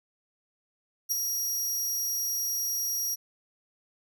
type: tone with ADSR envelope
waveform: 25% pulse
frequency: 5690 Hz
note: F8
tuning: 31 cents sharp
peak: -18 dBFS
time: 1.09-3.16 s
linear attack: 28 ms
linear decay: 10 ms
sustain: -5 dB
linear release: 24 ms
effects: none